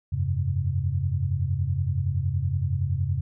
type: chord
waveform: sine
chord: F suspended second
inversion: none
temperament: equal with one note detuned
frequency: 87.31 / 98 / 133.95 Hz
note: F2 / G2 / C3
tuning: 0 / 0 / +41 cents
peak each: -27 dBFS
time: 0.12-3.21 s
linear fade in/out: 10 ms
effects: none